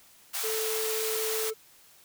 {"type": "high-pass noise", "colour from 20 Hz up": "white", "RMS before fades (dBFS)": -32, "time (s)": [0.33, 1.51], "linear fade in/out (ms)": 20, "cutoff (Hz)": 640, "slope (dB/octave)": 48}
{"type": "tone", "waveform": "triangle", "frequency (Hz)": 440, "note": "A4", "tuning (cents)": 0, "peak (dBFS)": -29, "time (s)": [0.43, 1.54], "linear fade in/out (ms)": 20}
{"effects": ["white hiss -57 dBFS RMS until 2.04 s"]}